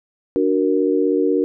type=chord; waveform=sine; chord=D augmented; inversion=none; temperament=equal; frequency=293.7 / 370 / 466.2 Hz; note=D4 / F#4 / A#4; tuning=0 / 0 / 0 cents; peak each=-19 dBFS; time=0.36-1.44 s; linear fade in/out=0 ms; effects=none